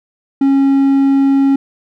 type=tone; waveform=triangle; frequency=273.9 Hz; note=C#4; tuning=21 cents flat; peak=-6 dBFS; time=0.41-1.56 s; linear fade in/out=5 ms; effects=none